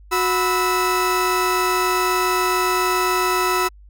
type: tone cluster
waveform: 35% pulse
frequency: 366.1 / 991 / 1305 Hz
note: F#4 / B5 / E6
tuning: -18 / +6 / -18 cents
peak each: -20 dBFS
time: 0.11-3.69 s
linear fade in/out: 20 ms
effects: added 50 Hz sine -42 dBFS peak until 3.89 s